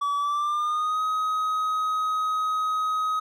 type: tone with pitch glide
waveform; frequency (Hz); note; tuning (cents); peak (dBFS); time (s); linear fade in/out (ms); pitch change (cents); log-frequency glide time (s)
triangle; 1145 to 1263.1; D6 to D#6; -44 to +26; -21; 0.01-3.2; 10; +170; 0.17-1.02
effects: none